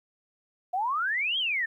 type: exponential two-way sweep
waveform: sine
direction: up then down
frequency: 698.5 to 3300 to 1746 Hz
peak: -25 dBFS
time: 0.73-1.66 s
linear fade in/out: 10 ms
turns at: 1.38 s
effects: 11-bit